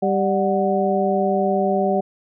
harmonic tone with a mistuned harmonic, 196 Hz, G3, in tune, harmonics 1 / 2 / 3 / 4, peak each -22 / -22 / -22 / -22 dBFS, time 0.02-2.01 s, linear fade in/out 10 ms, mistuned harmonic 4, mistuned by -98 cents, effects none

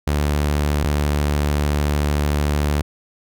sawtooth tone pair in turn, 73.42 / 73.42 Hz, D2 / D2, 0 / 0 cents, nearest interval unison, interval 0 cents, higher neither, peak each -13 dBFS, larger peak neither, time 0.07-0.84 / 0.84-2.82 s, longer second, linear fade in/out 5 ms, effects none

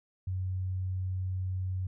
sine tone, 93 Hz, F#2, 9 cents sharp, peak -30 dBFS, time 0.27-1.87 s, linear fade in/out 5 ms, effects none

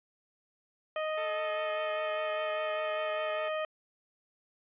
harmonic tone, 622.3 Hz, D#5, in tune, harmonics 1 / 2 / 3 / 4 / 5, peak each -32 / -38 / -42 / -44 / -46 dBFS, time 0.96-3.65 s, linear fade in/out 2 ms
10% pulse tone with vibrato, 436.1 Hz, A4, 15 cents flat, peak -32 dBFS, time 1.17-3.49 s, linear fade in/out 10 ms, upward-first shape triangle, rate 5 Hz, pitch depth 38 cents each way
effects resampled to 8000 Hz

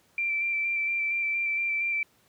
sine tone with vibrato, 2349 Hz, D7, in tune, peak -25 dBFS, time 0.18-2.03 s, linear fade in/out 2 ms, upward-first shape square, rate 4.3 Hz, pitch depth 15 cents each way, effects pink hiss -64 dBFS RMS until 2.28 s + high-pass 100 Hz 12 dB/octave

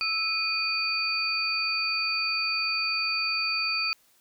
sine tone cluster, 1315 / 2467 / 4590 Hz, E6 / D#7 / D8, -5 / -15 / -40 cents, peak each -34 / -28 / -28 dBFS, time 0.01-3.93 s, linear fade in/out 0 ms, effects white hiss -63 dBFS RMS until 4.2 s

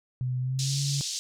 sine tone with pitch glide, 126.5 to 140.36 Hz, B2 to C#3, +42 to +22 cents, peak -26 dBFS, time 0.21-1.01 s, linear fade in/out 0 ms, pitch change +180 cents, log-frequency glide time 0.4-0.8 s
pink band-pass noise, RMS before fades -33 dBFS, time 0.59-1.19 s, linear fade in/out 0 ms, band 4200 to 7100 Hz, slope 24 dB/octave
effects none

